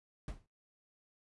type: noise with exponential decay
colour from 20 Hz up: brown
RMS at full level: -37 dBFS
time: 0.28-0.46 s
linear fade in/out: 1 ms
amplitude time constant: 39 ms
effects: noise-tail reverb RT60 0.2 s tail -19 dB re dry + resampled to 24000 Hz